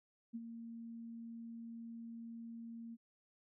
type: tone with ADSR envelope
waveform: sine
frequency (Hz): 230.5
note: A#3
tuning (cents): -19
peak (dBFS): -39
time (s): 0.33-2.97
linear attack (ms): 24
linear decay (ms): 38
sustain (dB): -7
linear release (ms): 37
effects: none